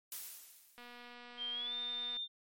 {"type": "noise with exponential decay", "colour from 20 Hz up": "blue", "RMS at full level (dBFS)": -41, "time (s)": [0.12, 1.14], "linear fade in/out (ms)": 1, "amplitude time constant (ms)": 220}
{"type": "click train", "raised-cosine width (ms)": 0.3, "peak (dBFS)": -37, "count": 337, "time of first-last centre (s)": [0.78, 2.168], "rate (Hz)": 242}
{"type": "tone with pitch glide", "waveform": "sine", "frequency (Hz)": [3175, 3605], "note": ["G7", "A7"], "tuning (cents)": [21, 41], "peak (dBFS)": -37, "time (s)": [1.37, 2.28], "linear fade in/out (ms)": 50, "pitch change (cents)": 220, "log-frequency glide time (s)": [1.51, 1.74]}
{"effects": ["MP3 64 kbps"]}